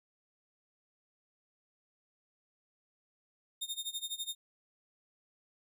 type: tone with tremolo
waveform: sawtooth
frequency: 3667 Hz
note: A#7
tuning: 29 cents flat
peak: -31 dBFS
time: 3.61-4.35 s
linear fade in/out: 10 ms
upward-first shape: sine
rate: 12 Hz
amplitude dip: 90%
effects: none